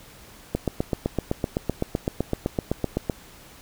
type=click train; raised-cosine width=2 ms; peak=-9 dBFS; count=21; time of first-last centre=0.55-3.098 s; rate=7.85 Hz; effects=pink hiss -48 dBFS RMS until 3.61 s